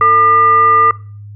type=tone with frequency modulation; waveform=sine; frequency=1205 Hz; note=D6; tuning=44 cents sharp; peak=-6 dBFS; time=0.01-0.91 s; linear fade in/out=2 ms; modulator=756 Hz; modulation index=0.46; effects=noise-tail reverb RT60 0.4 s tail -20 dB re dry + added 103 Hz sine -29 dBFS peak until 1.35 s